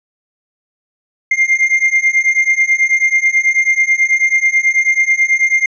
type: beating tone pair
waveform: triangle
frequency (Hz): 2104 / 2113.2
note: C7 / C7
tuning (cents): +9 / +17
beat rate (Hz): 9.2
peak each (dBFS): -12 / -11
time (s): 1.31-5.66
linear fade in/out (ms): 5
effects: resampled to 16000 Hz

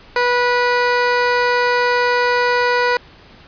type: tone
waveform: 15% pulse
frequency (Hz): 489.1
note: B4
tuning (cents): -17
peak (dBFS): -7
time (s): 0.16-2.97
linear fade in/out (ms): 2
effects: pink hiss -44 dBFS RMS until 3.47 s + resampled to 11025 Hz

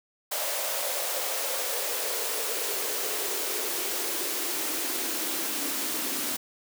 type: noise with high-pass filter sweep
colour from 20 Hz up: white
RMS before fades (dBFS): -30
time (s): 0.31-6.37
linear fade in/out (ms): 10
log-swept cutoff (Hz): 610 to 260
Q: 4.4
effects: none

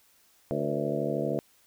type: harmonic tone with a mistuned harmonic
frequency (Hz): 72.9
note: D2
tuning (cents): -12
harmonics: 2 / 3 / 4 / 5 / 6 / 7 / 8 / 9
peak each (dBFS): -35 / -35 / -35 / -35 / -35 / -35 / -35 / -35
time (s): 0.51-1.39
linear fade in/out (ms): 0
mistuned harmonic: 6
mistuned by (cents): +93
effects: white hiss -63 dBFS RMS until 1.66 s

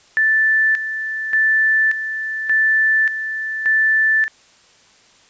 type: tone with tremolo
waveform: sine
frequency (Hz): 1760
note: A6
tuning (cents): 0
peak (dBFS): -12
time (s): 0.17-4.28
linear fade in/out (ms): 0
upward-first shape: square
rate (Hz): 0.86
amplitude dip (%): 65
effects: white hiss -51 dBFS RMS until 5.29 s + resampled to 16000 Hz

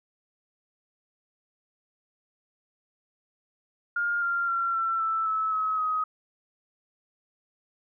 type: tone with pitch steps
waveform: sine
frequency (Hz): 1412 / 1389.3 / 1367.1 / 1345.1 / 1323.5 / 1302.3 / 1281.4 / 1260.9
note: F6 / F6 / F6 / E6 / E6 / E6 / E6 / D#6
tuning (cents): +19 / -9 / -37 / +35 / +7 / -21 / -49 / +23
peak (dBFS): -24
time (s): 3.96-6.04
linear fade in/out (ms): 5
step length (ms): 260
effects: none

